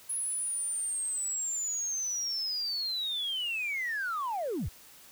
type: linear sweep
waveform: sine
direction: down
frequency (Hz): 10548 to 40.53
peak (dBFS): -29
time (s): 0.09-4.69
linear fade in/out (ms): 10
effects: tanh soft clip ceiling -27 dBFS + white hiss -54 dBFS RMS until 5.11 s